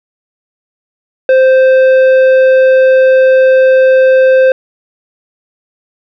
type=tone with tanh clipping; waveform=sine; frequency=522 Hz; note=C5; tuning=4 cents flat; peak=-5 dBFS; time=1.29-4.52 s; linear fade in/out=2 ms; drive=9 dB; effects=none